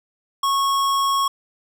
sine tone with hard clipping, 1100 Hz, C#6, 14 cents flat, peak -19 dBFS, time 0.43-1.28 s, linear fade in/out 5 ms, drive 18 dB, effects none

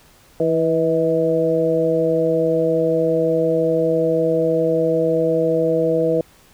harmonic tone with a mistuned harmonic, 163.4 Hz, E3, 15 cents flat, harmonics 1 / 2 / 3 / 4, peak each -25 / -22 / -17 / -22 dBFS, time 0.4-6.21 s, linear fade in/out 2 ms, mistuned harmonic 4, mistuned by -39 cents, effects pink hiss -51 dBFS RMS until 6.53 s

